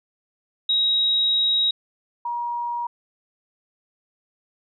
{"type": "tone pair in turn", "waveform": "sine", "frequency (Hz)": [3810, 952.5], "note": ["A#7", "A#5"], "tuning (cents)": [37, 37], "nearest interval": "2 octaves", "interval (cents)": 2400, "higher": "first", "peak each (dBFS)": [-17, -24], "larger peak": "first", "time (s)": [[0.69, 1.71], [2.25, 2.87]], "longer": "first", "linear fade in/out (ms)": 5, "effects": []}